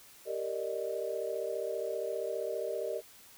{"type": "chord", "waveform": "sine", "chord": "Eb major seventh", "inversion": "first", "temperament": "equal with one note detuned", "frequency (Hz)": [392, 463.2, 587.3, 622.3], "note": ["G4", "Bb4", "D5", "Eb5"], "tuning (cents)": [0, -11, 0, 0], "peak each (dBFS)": [-39, -37, -39, -38], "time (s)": [0.25, 3.02], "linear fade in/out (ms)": 50, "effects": ["white hiss -56 dBFS RMS until 3.37 s"]}